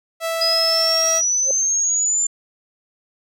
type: tone with pitch glide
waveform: sawtooth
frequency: 658 to 651.9 Hz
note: E5 to E5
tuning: -3 to -19 cents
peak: -17 dBFS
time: 0.2-1.22 s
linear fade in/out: 50 ms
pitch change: -16 cents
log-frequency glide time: 0.37-1.08 s
type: exponential sweep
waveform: sine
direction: up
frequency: 4955 to 7220 Hz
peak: -16 dBFS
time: 0.41-2.27 s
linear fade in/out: 5 ms
type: tone with exponential growth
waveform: sine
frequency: 537 Hz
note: C5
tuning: 45 cents sharp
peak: -19 dBFS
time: 1.41-1.51 s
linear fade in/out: 2 ms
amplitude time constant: 21 ms
effects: none